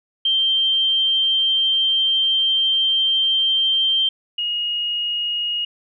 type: tone pair in turn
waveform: sine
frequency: 3147 / 2873 Hz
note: G7 / F7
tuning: +6 / +48 cents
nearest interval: major second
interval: 158 cents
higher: first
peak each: -15 / -20 dBFS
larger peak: first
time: 0.25-4.09 / 4.38-5.65 s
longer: first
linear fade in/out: 5 ms
effects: none